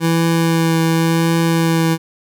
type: tone with vibrato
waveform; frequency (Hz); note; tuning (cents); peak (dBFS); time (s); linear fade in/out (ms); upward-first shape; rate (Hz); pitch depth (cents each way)
25% pulse; 164.81; E3; 0; -9; 0-1.98; 50; triangle; 0.91; 15
effects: none